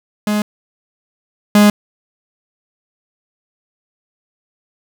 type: tone pair in turn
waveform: 45% pulse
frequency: 209.7 / 207.5 Hz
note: G#3 / G#3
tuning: +17 / -1 cents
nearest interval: unison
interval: 18 cents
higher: first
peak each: -14 / -6 dBFS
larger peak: second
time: 0.27-0.42 / 1.55-1.7 s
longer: neither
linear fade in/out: 2 ms
effects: none